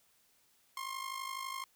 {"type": "tone with amplitude modulation", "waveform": "sawtooth", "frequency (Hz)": 1065, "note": "C6", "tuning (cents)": 30, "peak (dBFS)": -32, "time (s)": [0.77, 1.64], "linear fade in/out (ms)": 2, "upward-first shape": "sine", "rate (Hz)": 52, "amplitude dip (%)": 70, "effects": ["white hiss -70 dBFS RMS until 1.75 s"]}